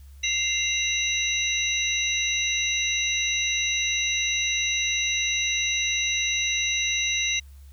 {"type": "tone cluster", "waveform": "sine", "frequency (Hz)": [2093, 2765, 3890, 5970], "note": ["C7", "F7", "B7", "F#8"], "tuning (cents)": [0, -18, -27, 15], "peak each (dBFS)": -28, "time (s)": [0.23, 7.4], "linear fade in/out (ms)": 10, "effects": ["added 69 Hz sine -43 dBFS peak until 7.72 s", "white hiss -61 dBFS RMS until 7.72 s"]}